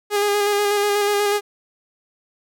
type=tone with vibrato; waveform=sawtooth; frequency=410 Hz; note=G#4; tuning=22 cents flat; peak=-13 dBFS; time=0.1-1.41 s; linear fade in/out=50 ms; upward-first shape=square; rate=8.2 Hz; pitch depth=19 cents each way; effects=none